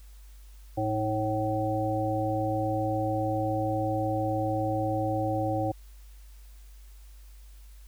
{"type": "harmonic tone with a mistuned harmonic", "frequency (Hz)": 109.1, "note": "A2", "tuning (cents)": -14, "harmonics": [1, 3, 5, 7], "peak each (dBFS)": [-31, -31, -31, -31], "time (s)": [0.77, 5.72], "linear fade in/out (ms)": 10, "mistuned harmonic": 3, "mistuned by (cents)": -49, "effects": ["added 50 Hz sine -46 dBFS peak until 7.87 s", "white hiss -61 dBFS RMS until 7.87 s"]}